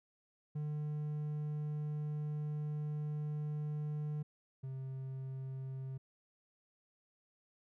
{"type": "tone pair in turn", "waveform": "triangle", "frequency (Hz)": [150, 132.71], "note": ["D3", "C3"], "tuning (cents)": [37, 25], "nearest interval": "major second", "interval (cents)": 212, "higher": "first", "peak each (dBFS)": [-34, -38], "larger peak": "first", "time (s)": [[0.55, 4.23], [4.63, 5.98]], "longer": "first", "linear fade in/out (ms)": 10, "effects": []}